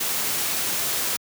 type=noise; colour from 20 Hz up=white; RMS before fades=-25 dBFS; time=0-1.17 s; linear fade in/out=10 ms; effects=high-pass 100 Hz 12 dB/octave